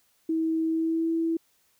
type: tone with pitch glide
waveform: sine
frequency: 322.6 to 328.6 Hz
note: E4 to E4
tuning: -37 to -5 cents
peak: -23 dBFS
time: 0.29-1.37 s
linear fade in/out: 5 ms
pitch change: +32 cents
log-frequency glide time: 0.67-1.11 s
effects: white hiss -67 dBFS RMS until 1.79 s